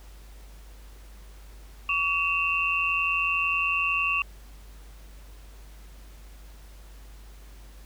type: tone cluster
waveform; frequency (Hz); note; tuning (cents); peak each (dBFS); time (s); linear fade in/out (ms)
sine; 1135 / 2568 / 2739; C#6 / E7 / F7; +41 / -46 / -34; -29 / -29 / -25; 1.89-4.22; 2
effects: added 50 Hz sine -44 dBFS peak until 7.85 s + pink hiss -55 dBFS RMS until 7.85 s